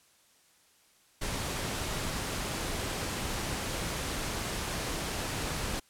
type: noise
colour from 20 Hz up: pink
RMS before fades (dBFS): -34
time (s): 1.21-5.8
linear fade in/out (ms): 10
effects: white hiss -64 dBFS RMS until 5.89 s + low-pass 11000 Hz 12 dB/octave